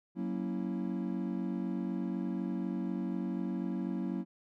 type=chord; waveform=triangle; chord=F# dominant seventh; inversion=none; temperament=equal; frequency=185 / 233.1 / 277.2 / 329.6 Hz; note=F#3 / A#3 / C#4 / E4; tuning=0 / 0 / 0 / 0 cents; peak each=-34 / -36 / -38 / -38 dBFS; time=0.15-4.25 s; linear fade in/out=50 ms; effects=none